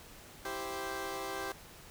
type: chord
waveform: 15% pulse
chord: C major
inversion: first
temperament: equal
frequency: 329.6 / 392 / 523.3 Hz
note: E4 / G4 / C5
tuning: 0 / 0 / 0 cents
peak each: -38 / -33 / -36 dBFS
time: 0.45-1.52 s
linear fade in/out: 2 ms
effects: pink hiss -53 dBFS RMS until 1.9 s